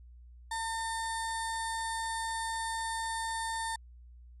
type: tone with notch filter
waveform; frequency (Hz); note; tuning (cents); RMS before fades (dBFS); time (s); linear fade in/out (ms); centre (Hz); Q
15% pulse; 904; A5; +47; -35; 0.51-3.76; 5; 2700; 0.87
effects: added 60 Hz sine -50 dBFS peak until 4.4 s + resampled to 24000 Hz